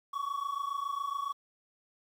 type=tone pair together; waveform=triangle; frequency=1108.7 / 1135.9 Hz; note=C#6 / C#6; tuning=0 / +42 cents; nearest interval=unison; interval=42 cents; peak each=-34 / -33 dBFS; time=0.13-1.33 s; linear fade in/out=10 ms; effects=10-bit